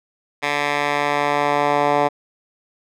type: tone with band-pass filter sweep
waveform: 10% pulse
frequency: 145.3 Hz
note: D3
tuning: 18 cents flat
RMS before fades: -19 dBFS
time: 0.42-2.09 s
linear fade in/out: 20 ms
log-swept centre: 2000 to 840 Hz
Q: 1.1
effects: none